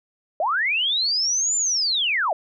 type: linear two-way sweep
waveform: sine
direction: up then down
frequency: 573 to 7230 to 573 Hz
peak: -19 dBFS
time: 0.4-2.33 s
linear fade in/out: 2 ms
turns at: 1.56 s
effects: none